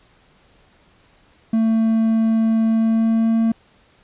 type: tone with pitch glide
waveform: triangle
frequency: 223.7 to 226.2 Hz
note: A3 to A3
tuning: +29 to +48 cents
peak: -12 dBFS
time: 1.53-3.52 s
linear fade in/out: 5 ms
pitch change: +19 cents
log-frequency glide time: 2.68-3.41 s
effects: pink hiss -55 dBFS RMS until 4.03 s + resampled to 8000 Hz